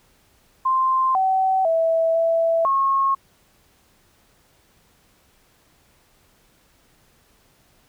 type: tone with pitch steps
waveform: sine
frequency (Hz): 1047 / 761 / 655 / 661 / 1087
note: C6 / F#5 / E5 / E5 / C#6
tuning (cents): +1 / +48 / -11 / +5 / -34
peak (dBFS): -16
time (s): 0.65-3.15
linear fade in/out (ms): 10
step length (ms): 500
effects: pink hiss -59 dBFS RMS until 7.88 s